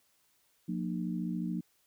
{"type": "tone cluster", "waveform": "sine", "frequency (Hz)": [178.1, 232, 303.7], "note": ["F3", "A#3", "D#4"], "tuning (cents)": [34, -8, -42], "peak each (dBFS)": [-34, -37, -39], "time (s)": [0.68, 1.61], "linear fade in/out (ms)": 10, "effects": ["white hiss -71 dBFS RMS until 1.86 s"]}